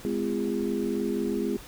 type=tone cluster; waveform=sine; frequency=209 / 255.5 / 343 / 407.2 Hz; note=G#3 / C4 / F4 / G#4; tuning=+11 / -41 / -31 / -34 cents; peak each=-31 dBFS; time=0.05-1.57 s; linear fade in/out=0 ms; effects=pink hiss -46 dBFS RMS until 1.67 s